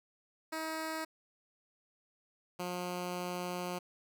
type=tone pair in turn; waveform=10% pulse; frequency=318.4 / 178.7 Hz; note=D#4 / F3; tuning=+40 / +40 cents; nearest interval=minor seventh; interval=1000 cents; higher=first; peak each=-28 dBFS; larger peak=neither; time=0.52-1.05 / 2.59-3.79 s; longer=second; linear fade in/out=10 ms; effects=none